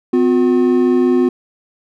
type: tone pair together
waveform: triangle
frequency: 254.1 / 359.4 Hz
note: B3 / F4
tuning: +49 / +50 cents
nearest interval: tritone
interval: 601 cents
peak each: -11 dBFS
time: 0.13-1.29 s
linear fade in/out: 5 ms
effects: none